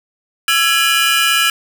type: tone cluster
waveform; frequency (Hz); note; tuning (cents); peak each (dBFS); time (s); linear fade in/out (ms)
45% pulse; 1338 / 1668 / 2423 / 2879 / 3016; E6 / G#6 / D#7 / F#7 / F#7; +25 / +7 / -47 / -48 / +32; -18; 0.48-1.5; 2
effects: none